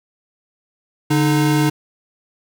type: tone pair together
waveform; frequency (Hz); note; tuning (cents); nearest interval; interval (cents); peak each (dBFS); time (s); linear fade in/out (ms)
square; 145.03 / 307.3; D3 / D#4; -21 / -21; octave + minor second; 1300; -17; 1.1-1.7; 10
effects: none